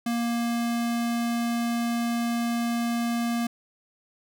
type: tone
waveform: square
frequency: 235 Hz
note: A#3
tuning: 14 cents sharp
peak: -25 dBFS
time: 0.06-3.47 s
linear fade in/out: 5 ms
effects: none